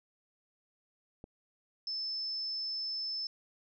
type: click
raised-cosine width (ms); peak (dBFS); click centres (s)
2; -33; 1.241
type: tone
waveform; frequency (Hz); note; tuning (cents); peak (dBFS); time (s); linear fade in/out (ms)
sine; 5260; E8; -5; -34; 1.87-3.27; 2
effects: none